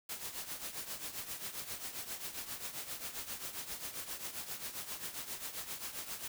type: noise with tremolo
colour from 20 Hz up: white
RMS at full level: -40 dBFS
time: 0.09-6.28 s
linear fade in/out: 5 ms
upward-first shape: triangle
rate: 7.5 Hz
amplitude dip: 75%
effects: none